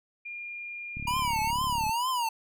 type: tone with pitch glide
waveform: sine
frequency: 2410 to 2210 Hz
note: D7 to C#7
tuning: +44 to -6 cents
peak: -36 dBFS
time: 0.25-1.51 s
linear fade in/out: 10 ms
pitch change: -150 cents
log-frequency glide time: 1.19-1.33 s
type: click train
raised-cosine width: 5 ms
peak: -26 dBFS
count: 34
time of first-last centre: 0.97-1.894 s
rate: 35.7 Hz
type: tone with vibrato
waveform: square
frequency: 950 Hz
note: A#5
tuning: 33 cents sharp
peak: -27 dBFS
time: 1.07-2.29 s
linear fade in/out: 5 ms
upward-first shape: triangle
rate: 2.2 Hz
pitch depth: 180 cents each way
effects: none